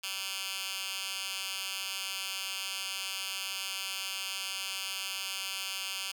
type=tone with high-pass filter; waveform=10% pulse; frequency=192.9 Hz; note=G3; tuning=28 cents flat; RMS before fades=-37 dBFS; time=0.03-6.12 s; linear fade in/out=10 ms; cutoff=2800 Hz; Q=1.3; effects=none